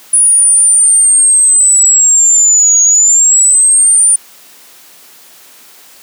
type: linear two-way sweep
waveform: sine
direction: down then up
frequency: 9800 to 6645 to 9350 Hz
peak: -4 dBFS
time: 0.13-4.16 s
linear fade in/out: 5 ms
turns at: 2.83 s
effects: white hiss -39 dBFS RMS until 6.02 s + high-pass 200 Hz 12 dB/octave